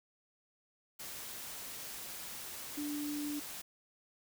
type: tone in noise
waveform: sine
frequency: 293.7 Hz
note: D4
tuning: in tune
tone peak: -36 dBFS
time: 2.77-3.4 s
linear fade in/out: 10 ms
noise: white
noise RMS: -45 dBFS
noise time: 0.99-3.62 s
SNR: +6 dB
effects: none